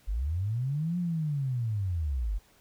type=linear two-way sweep; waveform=sine; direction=up then down; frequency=43.65 to 179.6 to 43.65 Hz; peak=-27 dBFS; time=0.07-2.39 s; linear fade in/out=20 ms; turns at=0.98 s; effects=pink hiss -62 dBFS RMS until 2.6 s